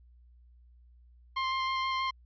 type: tone with vibrato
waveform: sawtooth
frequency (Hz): 1054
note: C6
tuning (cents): +12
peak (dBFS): -25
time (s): 1.36-2.11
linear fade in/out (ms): 10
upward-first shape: square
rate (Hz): 6.3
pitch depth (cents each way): 8
effects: added 60 Hz sine -55 dBFS peak until 2.25 s + resampled to 11025 Hz